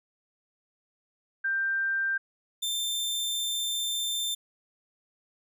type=tone pair in turn; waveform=sine / sawtooth; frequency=1575 / 3575 Hz; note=G6 / A7; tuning=+8 / +27 cents; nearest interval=octave + major second; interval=1419 cents; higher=second; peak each=-25 dBFS; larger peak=neither; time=1.44-2.18 / 2.62-4.35 s; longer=second; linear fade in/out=10 ms; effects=none